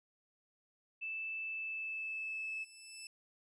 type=tone with pitch glide; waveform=sine; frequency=2637 to 2613 Hz; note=E7 to E7; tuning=0 to -16 cents; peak=-38 dBFS; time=1.01-2.65 s; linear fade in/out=20 ms; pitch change=-16 cents; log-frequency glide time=1.41-2.39 s
type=tone with exponential growth; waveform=15% pulse; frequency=2637 Hz; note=E7; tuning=in tune; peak=-38 dBFS; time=1.64-3.07 s; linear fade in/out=2 ms; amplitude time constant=310 ms
effects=resampled to 24000 Hz